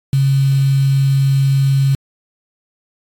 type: tone with quantisation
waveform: sine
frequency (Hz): 136.4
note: C#3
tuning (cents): -28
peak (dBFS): -10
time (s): 0.13-1.95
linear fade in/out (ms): 2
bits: 5
effects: AAC 64 kbps